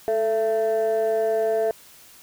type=tone pair together; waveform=sine; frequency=440 / 669.2 Hz; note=A4 / E5; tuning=0 / +26 cents; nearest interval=perfect fifth; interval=726 cents; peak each=-20 / -20 dBFS; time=0.08-1.71 s; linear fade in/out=0 ms; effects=tanh soft clip ceiling -16 dBFS + white hiss -49 dBFS RMS until 2.22 s